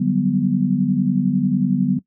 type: chord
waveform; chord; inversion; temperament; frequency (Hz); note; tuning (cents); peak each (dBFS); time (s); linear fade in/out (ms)
sine; G major seventh; second; equal; 146.83 / 185 / 196 / 246.9; D3 / F#3 / G3 / B3; 0 / 0 / 0 / 0; -23 / -20 / -21 / -20; 0-1.99; 10
effects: noise-tail reverb RT60 0.1 s tail -18 dB re dry